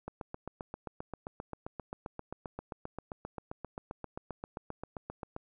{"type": "click train", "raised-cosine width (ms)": 1, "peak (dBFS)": -25, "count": 41, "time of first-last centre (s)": [0.08, 5.364], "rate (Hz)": 7.57, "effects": []}